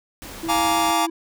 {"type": "noise", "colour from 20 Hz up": "pink", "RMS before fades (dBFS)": -37, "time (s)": [0.22, 0.91], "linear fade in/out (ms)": 0}
{"type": "tone with vibrato", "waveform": "triangle", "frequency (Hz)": 326.6, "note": "E4", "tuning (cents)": -16, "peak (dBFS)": -24, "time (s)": [0.43, 1.1], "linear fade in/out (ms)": 5, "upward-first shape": "sine", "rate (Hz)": 6.5, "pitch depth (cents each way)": 14}
{"type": "chord", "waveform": "45% pulse", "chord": "Bb dominant seventh", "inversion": "second", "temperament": "just", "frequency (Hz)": [699.2, 839.1, 932.3, 1165.4], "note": ["F5", "Ab5", "Bb5", "D6"], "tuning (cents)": [2, 18, 0, -14], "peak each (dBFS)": -24, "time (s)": [0.48, 1.07], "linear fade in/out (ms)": 20}
{"effects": []}